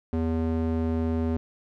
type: tone with band-pass filter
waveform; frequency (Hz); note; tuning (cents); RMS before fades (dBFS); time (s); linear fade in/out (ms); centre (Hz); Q
square; 81; E2; -30; -26; 0.13-1.37; 0; 270; 1
effects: none